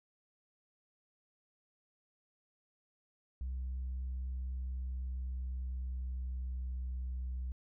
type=tone with pitch glide; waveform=sine; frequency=64 to 63.19 Hz; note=C2 to B1; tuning=-38 to +40 cents; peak=-34 dBFS; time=3.41-7.52 s; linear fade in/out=0 ms; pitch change=-22 cents; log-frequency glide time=4.4-6.89 s; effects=tanh soft clip ceiling -34 dBFS